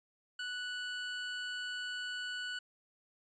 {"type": "tone", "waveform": "25% pulse", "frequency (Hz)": 1480, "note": "F#6", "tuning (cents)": 0, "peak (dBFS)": -34, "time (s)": [0.39, 2.59], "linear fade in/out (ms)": 5, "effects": ["resampled to 16000 Hz"]}